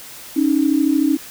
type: tone pair together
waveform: sine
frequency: 277.2 / 310.5 Hz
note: C#4 / D#4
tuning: 0 / -3 cents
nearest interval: major second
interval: 197 cents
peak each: -16 dBFS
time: 0.36-1.17 s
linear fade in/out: 10 ms
effects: white hiss -37 dBFS RMS until 1.3 s